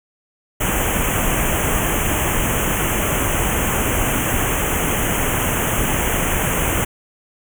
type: band-stop noise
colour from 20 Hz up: pink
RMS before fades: -19 dBFS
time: 0.6-6.85 s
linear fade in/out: 10 ms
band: 3200 to 6200 Hz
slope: 96 dB/octave
effects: none